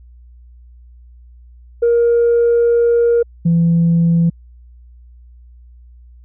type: tone pair in turn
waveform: sine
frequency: 470.8 / 168.1 Hz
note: A#4 / E3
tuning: +17 / +34 cents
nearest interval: octave + tritone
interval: 1783 cents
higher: first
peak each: -8 dBFS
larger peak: neither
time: 1.82-3.23 / 3.45-4.3 s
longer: first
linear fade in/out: 10 ms
effects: tanh soft clip ceiling -7 dBFS + added 60 Hz sine -39 dBFS peak until 6.24 s